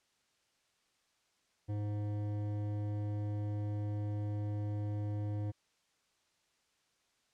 sine tone with hard clipping, 104 Hz, G#2, 3 cents sharp, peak -36 dBFS, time 1.68-5.52 s, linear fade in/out 20 ms, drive 12 dB, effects white hiss -75 dBFS RMS until 7.33 s + low-pass 7000 Hz 12 dB/octave

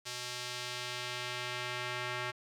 square tone with band-pass filter sweep, 123.47 Hz, B2, in tune, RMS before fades -39 dBFS, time 0.05-2.32 s, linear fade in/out 20 ms, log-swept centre 5100 to 2000 Hz, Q 0.99, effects none

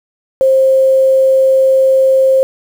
sine tone with quantisation, 530 Hz, C5, 22 cents sharp, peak -6 dBFS, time 0.41-2.43 s, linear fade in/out 0 ms, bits 6, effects none

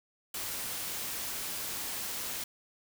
white noise, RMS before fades -37 dBFS, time 0.34-2.44 s, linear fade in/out 5 ms, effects none

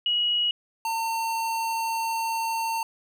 sine / square tone pair in turn, 2907 / 906.2 Hz, F#7 / A#5, -31 / -49 cents, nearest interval octave + minor sixth, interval 2018 cents, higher first, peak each -21 / -26 dBFS, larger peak first, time 0.06-0.51 / 0.85-2.83 s, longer second, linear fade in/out 2 ms, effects none

